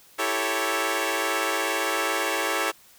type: chord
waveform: 10% pulse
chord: A dominant seventh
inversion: second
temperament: equal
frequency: 329.6 / 392 / 440 / 554.4 Hz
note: E4 / G4 / A4 / C#5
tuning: 0 / 0 / 0 / 0 cents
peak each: -22 / -22 / -21 / -20 dBFS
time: 0.18-2.72 s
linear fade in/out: 20 ms
effects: white hiss -54 dBFS RMS until 2.98 s